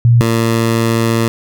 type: tone pair in turn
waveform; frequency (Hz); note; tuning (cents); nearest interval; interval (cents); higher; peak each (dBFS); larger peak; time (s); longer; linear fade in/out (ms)
sine / 15% pulse; 118.2 / 114.44; A#2 / A#2; +24 / -31; minor second; 55; first; -5; neither; 0.05-0.21 / 0.21-1.28; second; 0
effects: none